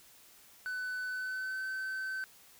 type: tone with pitch glide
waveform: triangle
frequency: 1500 to 1535.1 Hz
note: F#6 to G6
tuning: +23 to -37 cents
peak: -33 dBFS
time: 0.66-2.24 s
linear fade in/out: 0 ms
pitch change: +40 cents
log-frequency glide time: 1.05-1.65 s
effects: white hiss -59 dBFS RMS until 2.59 s